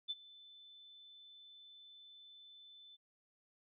sine tone with ADSR envelope, 3520 Hz, A7, in tune, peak -35 dBFS, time 0.08-2.97 s, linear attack 25 ms, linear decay 35 ms, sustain -21 dB, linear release 25 ms, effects none

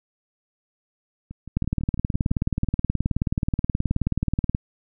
two click trains, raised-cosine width 5 ms, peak -9 / -24 dBFS, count 57 / 9, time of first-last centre 1.57-4.549 / 1.31-2.643 s, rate 18.8 / 6 Hz, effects none

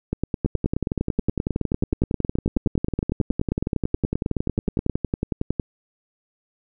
two click trains, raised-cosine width 3 ms, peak -9 / -9 dBFS, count 57 / 46, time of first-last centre 0.46-5.598 / 0.13-4.897 s, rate 10.9 / 9.44 Hz, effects none

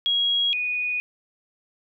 sine tone pair in turn, 3300 / 2472 Hz, G#7 / D#7, -12 / -12 cents, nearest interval perfect fourth, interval 500 cents, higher first, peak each -19 / -23 dBFS, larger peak first, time 0.06-0.53 / 0.53-1 s, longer neither, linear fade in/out 0 ms, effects none

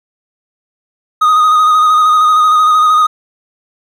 triangle tone with vibrato, 1244.5 Hz, D#6, in tune, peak -4 dBFS, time 1.21-3.07 s, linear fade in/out 10 ms, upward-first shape square, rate 13 Hz, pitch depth 25 cents each way, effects none

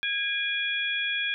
sine tone cluster, 1640 / 2415 / 3351 Hz, G#6 / D7 / G#7, -22 / +48 / +15 cents, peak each -30 dBFS, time 0.03-1.34 s, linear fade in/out 0 ms, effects none

